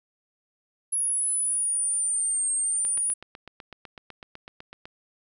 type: linear two-way sweep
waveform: sine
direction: down then up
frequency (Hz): 10550 to 8500 to 9820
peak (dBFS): -23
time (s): 0.92-3.14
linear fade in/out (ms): 10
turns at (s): 2.53
type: click train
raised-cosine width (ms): 0.3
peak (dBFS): -25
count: 17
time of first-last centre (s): 2.85-4.855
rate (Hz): 7.98
effects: none